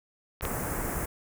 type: clicks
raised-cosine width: 0.3 ms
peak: -22 / -17 dBFS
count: 2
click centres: 0.41 / 0.452 s
type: band-stop noise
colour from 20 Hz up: pink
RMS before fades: -32 dBFS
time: 0.42-1.06 s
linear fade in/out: 10 ms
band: 1900 to 7600 Hz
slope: 24 dB/octave
effects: none